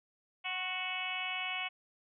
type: harmonic tone with a mistuned harmonic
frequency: 370 Hz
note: F#4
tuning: in tune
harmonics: 2 / 3 / 4 / 5 / 6 / 7 / 8 / 9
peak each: -43 / -45 / -49 / -50 / -39 / -40 / -41 / -50 dBFS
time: 0.44-1.69 s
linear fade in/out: 20 ms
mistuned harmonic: 3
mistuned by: -21 cents
effects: none